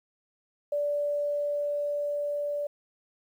sine tone with level ramp, 582 Hz, D5, 16 cents flat, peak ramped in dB -25 to -28 dBFS, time 0.72-2.67 s, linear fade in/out 5 ms, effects 10-bit

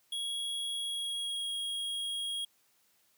square tone with pitch glide, 3322 to 3284 Hz, G#7 to G#7, 0 to -20 cents, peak -34 dBFS, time 0.12-2.45 s, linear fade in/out 5 ms, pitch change -20 cents, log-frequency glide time 0.76-1.54 s, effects white hiss -70 dBFS RMS until 3.17 s + high-pass 100 Hz 12 dB/octave

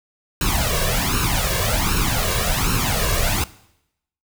pink noise with flanger, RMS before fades -20 dBFS, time 0.41-3.44 s, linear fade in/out 2 ms, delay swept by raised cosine 0.73 to 1.83 ms, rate 1.3 Hz, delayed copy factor +0.8, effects noise-tail reverb RT60 0.8 s tail -19 dB re dry

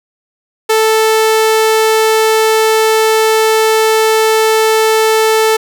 sawtooth tone, 440 Hz, A4, in tune, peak -4 dBFS, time 0.69-5.57 s, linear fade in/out 10 ms, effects none

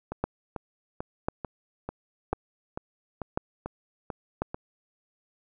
two click trains, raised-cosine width 1 ms, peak -19 / -12 dBFS, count 11 / 5, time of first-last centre 0.12-4.545 / 0.24-4.42 s, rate 2.26 / 0.957 Hz, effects none

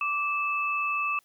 sine tone pair together, 1168 / 2622 Hz, D6 / E7, -10 / -10 cents, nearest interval octave + major second, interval 1400 cents, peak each -28 dBFS, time 0.01-1.19 s, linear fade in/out 2 ms, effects white hiss -66 dBFS RMS until 1.24 s

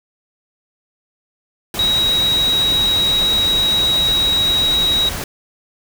sine tone in noise, 3827 Hz, A#7, 45 cents sharp, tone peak -13 dBFS, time 1.79-5.09 s, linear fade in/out 2 ms, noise pink, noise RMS -25 dBFS, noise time 1.74-5.24 s, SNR +9 dB, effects none

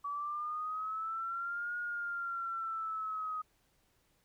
sine linear two-way sweep, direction up then down, 1139 to 1438 to 1252 Hz, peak -35 dBFS, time 0.04-3.42 s, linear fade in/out 10 ms, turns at 1.77 s, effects pink hiss -73 dBFS RMS until 4.24 s

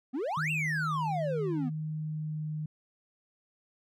triangle exponential two-way sweep, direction up then down, 233.1 to 2798 to 233.1 Hz, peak -28 dBFS, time 0.13-1.7 s, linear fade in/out 20 ms, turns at 0.51 s
sine tone with pitch glide, 155.56 to 153.6 Hz, D#3 to D#3, 0 to -22 cents, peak -32 dBFS, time 0.37-2.66 s, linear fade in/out 5 ms, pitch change -22 cents, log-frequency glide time 1.67-2.52 s
effects none

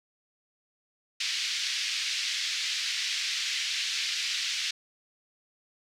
white band-pass noise, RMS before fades -31 dBFS, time 1.2-4.71 s, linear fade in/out 5 ms, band 2000 to 5300 Hz, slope 24 dB/octave, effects none

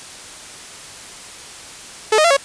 sawtooth tone with pitch steps, 433.3 / 618 / 681 / 554 Hz, A4 / D#5 / F5 / C#5, -27 / -12 / -44 / -1 cents, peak -7 dBFS, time 2.12-2.368 s, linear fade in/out 5 ms, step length 62 ms, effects white hiss -36 dBFS RMS until 2.44 s + resampled to 22050 Hz

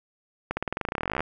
accelerating click train, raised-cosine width 0.5 ms, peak -12 dBFS, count 24, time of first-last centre 0.51-1.206 s, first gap 60 ms, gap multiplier 0.93, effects none

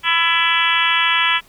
harmonic tone with a mistuned harmonic, 332.8 Hz, E4, 17 cents sharp, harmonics 3 / 4 / 5 / 6 / 7 / 8 / 9 / 10, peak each -22 / -22 / -22 / -22 / -22 / -22 / -22 / -22 dBFS, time 0.03-1.41 s, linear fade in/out 50 ms, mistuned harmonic 5, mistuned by +26 cents, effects pink hiss -50 dBFS RMS until 1.48 s

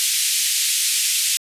white band-pass noise, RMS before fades -20 dBFS, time 0-1.37 s, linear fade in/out 0 ms, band 2400 to 11000 Hz, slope 24 dB/octave, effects resampled to 32000 Hz

